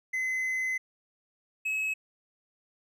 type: tone pair in turn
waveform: triangle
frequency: 2041 / 2571 Hz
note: C7 / E7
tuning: -44 / -44 cents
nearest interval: major third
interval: 400 cents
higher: second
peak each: -26 dBFS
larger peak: neither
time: 0.13-0.78 / 1.65-1.94 s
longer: first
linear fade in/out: 10 ms
effects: none